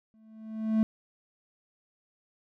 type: tone with exponential growth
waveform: triangle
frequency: 219.6 Hz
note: A3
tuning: 3 cents flat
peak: -17 dBFS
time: 0.14-0.83 s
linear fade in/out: 0 ms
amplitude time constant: 150 ms
effects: none